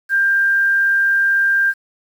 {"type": "tone with quantisation", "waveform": "sine", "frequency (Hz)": 1591, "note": "G6", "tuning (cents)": 25, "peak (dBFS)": -12, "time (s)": [0.09, 1.74], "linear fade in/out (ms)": 50, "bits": 7, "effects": []}